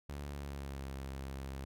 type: tone with pitch glide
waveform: sawtooth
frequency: 71.5 to 67.49 Hz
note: D2 to C#2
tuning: -46 to -46 cents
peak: -37 dBFS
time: 0.09-1.65 s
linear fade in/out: 5 ms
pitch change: -100 cents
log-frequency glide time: 0.29-0.89 s
effects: none